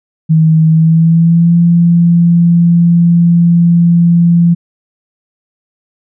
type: tone with pitch glide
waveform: sine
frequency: 159.4 to 170.84 Hz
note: D#3 to F3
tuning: +42 to -38 cents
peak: -4 dBFS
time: 0.29-4.55 s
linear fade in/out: 20 ms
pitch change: +120 cents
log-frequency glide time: 0.68-1.56 s
effects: none